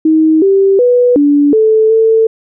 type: tone with pitch steps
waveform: sine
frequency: 315.7 / 390.4 / 491.2 / 288.9 / 437.9 / 446 Hz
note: D#4 / G4 / B4 / D4 / A4 / A4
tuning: +25 / -7 / -9 / -28 / -8 / +23 cents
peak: -5 dBFS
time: 0.05-2.27 s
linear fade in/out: 5 ms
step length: 370 ms
effects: none